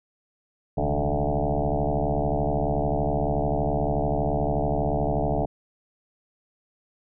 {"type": "tone with frequency modulation", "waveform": "sine", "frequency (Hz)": 293.1, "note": "D4", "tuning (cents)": -3, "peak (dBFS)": -21, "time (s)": [0.77, 5.46], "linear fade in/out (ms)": 10, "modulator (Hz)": 71.6, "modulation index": 6.6, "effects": []}